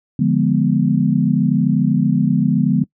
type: chord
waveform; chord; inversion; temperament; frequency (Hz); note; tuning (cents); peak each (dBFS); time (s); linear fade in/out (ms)
sine; D diminished seventh; none; equal; 146.83 / 174.61 / 207.7 / 246.9; D3 / F3 / Ab3 / Cb4; 0 / 0 / 0 / 0; -18; 0.19-2.84; 5
effects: noise-tail reverb RT60 0.1 s tail -22 dB re dry